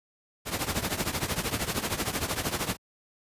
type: noise with tremolo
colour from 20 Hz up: pink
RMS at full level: -26 dBFS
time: 0.45-2.77 s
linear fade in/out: 50 ms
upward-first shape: triangle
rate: 13 Hz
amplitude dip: 85%
effects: high-pass 60 Hz 12 dB/octave + resampled to 32000 Hz